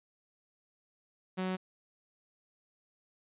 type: tone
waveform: sawtooth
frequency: 186 Hz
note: F#3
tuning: 9 cents sharp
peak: -28 dBFS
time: 1.37-1.57 s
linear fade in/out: 20 ms
effects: resampled to 8000 Hz